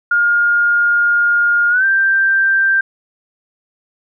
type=tone with pitch glide; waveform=sine; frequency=1418 to 1573.4 Hz; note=F6 to G6; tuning=+26 to +6 cents; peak=-10 dBFS; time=0.11-2.81 s; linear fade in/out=5 ms; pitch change=+180 cents; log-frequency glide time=1.7-1.85 s; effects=none